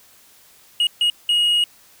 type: tone bursts at uneven times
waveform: triangle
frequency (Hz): 2882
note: F#7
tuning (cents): -46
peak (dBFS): -13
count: 3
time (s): 0.8-0.87 / 1.01-1.1 / 1.29-1.64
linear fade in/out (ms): 2
effects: white hiss -51 dBFS RMS until 2 s